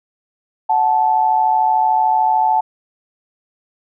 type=tone pair together; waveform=sine; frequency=740 / 873.4 Hz; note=F#5 / A5; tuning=0 / -13 cents; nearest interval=minor third; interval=287 cents; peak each=-17 / -13 dBFS; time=0.69-2.61 s; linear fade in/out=10 ms; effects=none